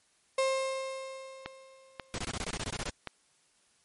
35% pulse tone with exponential decay, 531 Hz, C5, 25 cents sharp, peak -23 dBFS, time 0.38-2.27 s, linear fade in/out 5 ms, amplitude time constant 410 ms
click train, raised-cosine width 0.3 ms, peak -19 dBFS, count 4, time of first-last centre 1.46-3.073 s, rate 1.86 Hz
pink noise bursts, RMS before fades -35 dBFS, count 12, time 2.14-2.897 s, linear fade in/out 0 ms, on 42 ms, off 23 ms
effects white hiss -68 dBFS RMS until 3.84 s + MP3 48 kbps

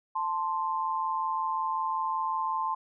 sine tone pair together, 881.1 / 1046.5 Hz, A5 / C6, +2 / 0 cents, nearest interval minor third, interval 298 cents, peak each -31 / -29 dBFS, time 0.15-2.75 s, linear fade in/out 10 ms, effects none

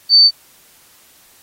sine tone, 4554 Hz, C#8, 46 cents sharp, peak -5 dBFS, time 0.09-0.31 s, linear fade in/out 50 ms, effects white hiss -49 dBFS RMS until 1.42 s + AAC 48 kbps

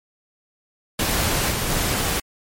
pink noise with level steps, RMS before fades -21 / -24 / -22 dBFS, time 0.99-2.2 s, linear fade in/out 5 ms, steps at 1.5 / 1.69 s, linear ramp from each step 20 ms, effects MP3 64 kbps

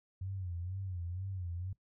sine tone with vibrato, 91.3 Hz, F#2, 23 cents flat, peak -37 dBFS, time 0.21-1.73 s, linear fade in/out 5 ms, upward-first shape sine, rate 2.1 Hz, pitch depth 110 cents each way, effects noise-tail reverb RT60 0.1 s tail -19 dB re dry

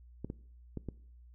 clicks, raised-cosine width 3 ms, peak -25 dBFS, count 4, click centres 0.246 / 0.301 / 0.773 / 0.887 s, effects noise-tail reverb RT60 0.6 s tail -21 dB re dry + added 60 Hz sine -53 dBFS peak until 1.34 s

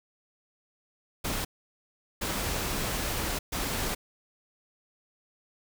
pink noise bursts at uneven times, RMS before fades -31 dBFS, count 3, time 1.24-1.45 / 2.21-3.39 / 3.52-3.95 s, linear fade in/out 10 ms, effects none

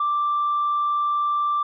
sine tone, 1176 Hz, D6, 2 cents sharp, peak -18 dBFS, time 0-1.63 s, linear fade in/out 5 ms, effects tanh soft clip ceiling -16 dBFS

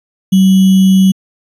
sine tone with sample-and-hold, 189.9 Hz, F#3, 45 cents sharp, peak -4 dBFS, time 0.32-1.12 s, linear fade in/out 10 ms, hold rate 3150 Hz, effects resampled to 32000 Hz

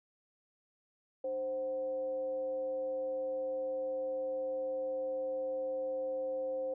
sine tone with frequency modulation, 525 Hz, C5, 6 cents sharp, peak -33 dBFS, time 1.24-6.74 s, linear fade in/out 5 ms, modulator 226 Hz, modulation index 0.29, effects none

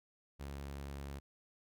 sawtooth tone, 69.8 Hz, C#2, 13 cents sharp, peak -39 dBFS, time 0.39-1.2 s, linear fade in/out 20 ms, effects none

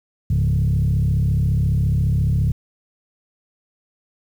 sine tone with frequency modulation, 109.8 Hz, A2, 3 cents flat, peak -14 dBFS, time 0.3-2.52 s, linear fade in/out 5 ms, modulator 34.5 Hz, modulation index 1.4, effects tanh soft clip ceiling -11 dBFS + 8-bit

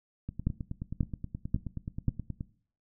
two click trains, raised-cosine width 5 ms, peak -14 / -23 dBFS, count 4 / 21, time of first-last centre 0.47-2.083 / 0.29-2.409 s, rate 1.86 / 9.44 Hz, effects noise-tail reverb RT60 0.5 s tail -19 dB re dry

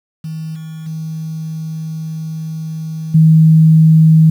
sine tone with level steps, 159.2 Hz, D#3, 40 cents sharp, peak -21 / -25 / -20 / -4 dBFS, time 0.24-4.3 s, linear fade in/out 5 ms, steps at 0.55 / 0.86 / 3.14 s, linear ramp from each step 10 ms, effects 7-bit

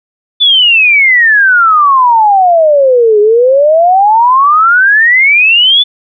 sine exponential two-way sweep, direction down then up, 3520 to 410 to 3520 Hz, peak -3 dBFS, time 0.4-5.84 s, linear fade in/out 20 ms, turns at 3.2 s, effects none

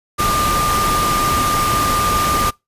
sine tone in noise, 1200 Hz, D6, 37 cents sharp, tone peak -16 dBFS, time 0.18-2.51 s, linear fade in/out 20 ms, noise pink, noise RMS -20 dBFS, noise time 0.18-2.51 s, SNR +1 dB, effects noise-tail reverb RT60 0.2 s tail -24 dB re dry + resampled to 32000 Hz

